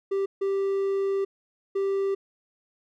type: tone bursts at uneven times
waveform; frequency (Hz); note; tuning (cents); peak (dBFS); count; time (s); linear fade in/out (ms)
triangle; 392; G4; 0; -21; 3; 0.11-0.26 / 0.41-1.25 / 1.75-2.15; 10
effects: none